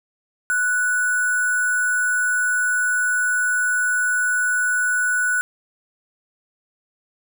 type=tone with sample-and-hold; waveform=sine; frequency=1480 Hz; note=F#6; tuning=in tune; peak=-17 dBFS; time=0.5-5.41 s; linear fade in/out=0 ms; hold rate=8820 Hz; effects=none